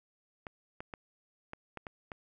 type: clicks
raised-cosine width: 0.5 ms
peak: -26 dBFS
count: 7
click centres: 0.468 / 0.805 / 0.938 / 1.534 / 1.773 / 1.868 / 2.118 s
effects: none